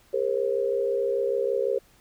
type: tone cluster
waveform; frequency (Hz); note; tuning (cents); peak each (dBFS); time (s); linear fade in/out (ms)
sine; 403.2 / 468.8 / 535; G4 / A#4 / C5; +49 / +10 / +38; -27; 0.13-1.79; 10
effects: pink hiss -59 dBFS RMS until 2 s